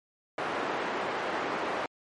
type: band-pass noise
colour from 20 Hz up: pink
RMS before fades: -32 dBFS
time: 0.38-1.86 s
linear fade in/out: 2 ms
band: 400 to 1700 Hz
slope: 12 dB/octave
effects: MP3 48 kbps